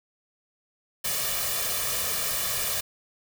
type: noise with comb filter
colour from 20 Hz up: white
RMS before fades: -28 dBFS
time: 1.04-2.81 s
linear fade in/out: 10 ms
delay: 1.7 ms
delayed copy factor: +0.7
effects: none

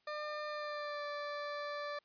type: tone with pitch glide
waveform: 20% pulse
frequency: 601 to 584.2 Hz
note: D5 to D5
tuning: +40 to -9 cents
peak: -34 dBFS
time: 0.07-1.99 s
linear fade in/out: 5 ms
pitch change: -49 cents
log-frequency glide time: 0.49-1.05 s
effects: white hiss -75 dBFS RMS until 2.04 s + resampled to 11025 Hz

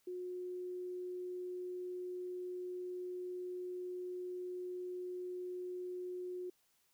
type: tone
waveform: sine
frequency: 361.8 Hz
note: F#4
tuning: 39 cents flat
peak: -40 dBFS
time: 0.07-6.5 s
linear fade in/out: 5 ms
effects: white hiss -75 dBFS RMS until 6.93 s

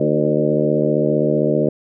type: harmonic tone with a mistuned harmonic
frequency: 75.4 Hz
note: D2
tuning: 46 cents sharp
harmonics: 2 / 3 / 4 / 5 / 6 / 7 / 8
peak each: -22 / -22 / -22 / -22 / -22 / -22 / -22 dBFS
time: 0-1.69 s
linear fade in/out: 5 ms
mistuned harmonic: 5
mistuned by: -39 cents
effects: none

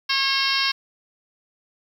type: harmonic tone with a mistuned harmonic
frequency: 544 Hz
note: C#5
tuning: 33 cents flat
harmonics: 2 / 3 / 4 / 5 / 6 / 7 / 8 / 9 / 10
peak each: -28 / -28 / -28 / -28 / -28 / -28 / -28 / -28 / -28 dBFS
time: 0.09-0.72 s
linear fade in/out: 10 ms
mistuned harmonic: 6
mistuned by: -53 cents
effects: 8-bit

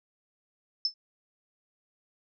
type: tone with exponential decay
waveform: sine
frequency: 5274 Hz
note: E8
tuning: in tune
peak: -20 dBFS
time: 0.85-0.94 s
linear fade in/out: 2 ms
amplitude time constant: 19 ms
effects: none

